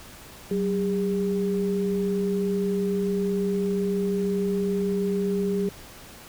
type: tone pair together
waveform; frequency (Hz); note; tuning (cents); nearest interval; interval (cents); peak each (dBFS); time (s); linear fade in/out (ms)
sine; 189.3 / 404; F#3 / G#4; +40 / -48; octave + minor second; 1312; -25; 0.51-5.69; 2
effects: pink hiss -45 dBFS RMS until 6.28 s